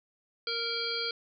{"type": "harmonic tone", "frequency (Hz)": 464.2, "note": "A#4", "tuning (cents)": -7, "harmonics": [1, 3, 5, 7, 9, 10], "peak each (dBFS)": [-38, -38, -40, -38, -37, -35], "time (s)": [0.47, 1.11], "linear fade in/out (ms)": 2, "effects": []}